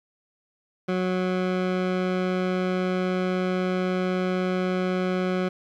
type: tone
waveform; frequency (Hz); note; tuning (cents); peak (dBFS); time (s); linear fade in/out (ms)
20% pulse; 183.8; F#3; -11; -18; 0.88-5.49; 10
effects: low-pass 3000 Hz 12 dB/octave + 10-bit